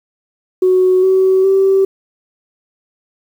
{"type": "tone with pitch steps", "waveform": "sine", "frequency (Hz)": [370, 378.2, 386.6], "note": ["F#4", "F#4", "G4"], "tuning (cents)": [0, 38, -24], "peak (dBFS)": -7, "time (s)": [0.62, 1.85], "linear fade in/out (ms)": 5, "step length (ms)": 410, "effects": ["tanh soft clip ceiling -3 dBFS", "7-bit"]}